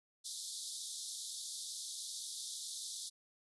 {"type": "band-pass noise", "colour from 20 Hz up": "pink", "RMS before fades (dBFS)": -45, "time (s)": [0.24, 3.1], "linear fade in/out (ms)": 20, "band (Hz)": [3500, 11000], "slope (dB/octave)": 96, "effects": []}